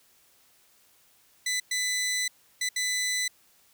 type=tone bursts at uneven times; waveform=15% pulse; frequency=2000 Hz; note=B6; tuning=21 cents sharp; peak=-20 dBFS; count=4; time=1.46-1.6 / 1.71-2.28 / 2.61-2.69 / 2.76-3.28 s; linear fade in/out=5 ms; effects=white hiss -62 dBFS RMS until 3.73 s